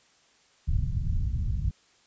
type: low-pass noise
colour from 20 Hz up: pink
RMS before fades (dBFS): -27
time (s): 0.67-1.71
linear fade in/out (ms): 5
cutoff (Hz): 130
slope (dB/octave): 24
effects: white hiss -62 dBFS RMS until 2.06 s + resampled to 16000 Hz